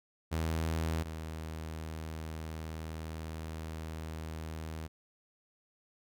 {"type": "tone pair in turn", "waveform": "sawtooth", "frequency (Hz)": [80.7, 79.63], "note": ["E2", "D#2"], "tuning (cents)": [-36, 41], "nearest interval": "unison", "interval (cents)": 23, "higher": "first", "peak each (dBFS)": [-27, -35], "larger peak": "first", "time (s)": [[0.31, 1.04], [1.04, 4.88]], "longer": "second", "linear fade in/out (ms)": 20, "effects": []}